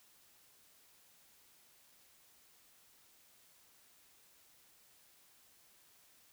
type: silence
effects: white hiss -66 dBFS RMS until 6.32 s